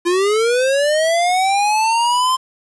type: linear sweep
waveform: square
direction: up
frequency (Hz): 340 to 1046.5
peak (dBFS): -14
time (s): 0.05-2.37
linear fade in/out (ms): 20
effects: resampled to 24000 Hz + 7-bit